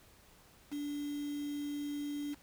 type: tone with quantisation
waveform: sine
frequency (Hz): 290.4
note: D4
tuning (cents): -19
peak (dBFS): -36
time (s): 0.71-2.35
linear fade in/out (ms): 20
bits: 8
effects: pink hiss -62 dBFS RMS until 2.42 s